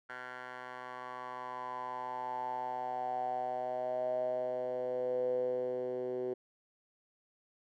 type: tone with band-pass filter sweep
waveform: 10% pulse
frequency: 125.7 Hz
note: B2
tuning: 31 cents sharp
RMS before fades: -37 dBFS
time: 0.09-6.34 s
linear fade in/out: 10 ms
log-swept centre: 1400 to 410 Hz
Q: 8.3
effects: none